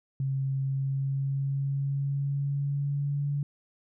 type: tone with pitch glide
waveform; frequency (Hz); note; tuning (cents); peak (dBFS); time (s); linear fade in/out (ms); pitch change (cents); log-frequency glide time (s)
sine; 135.2 to 143.16; C#3 to D3; -43 to -44; -26; 0.2-3.43; 2; +99; 0.61-3.29
effects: none